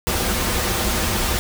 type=noise with comb filter; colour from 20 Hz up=pink; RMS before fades=-21 dBFS; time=0.07-1.39 s; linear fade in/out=0 ms; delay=7.1 ms; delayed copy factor=-0.55; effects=none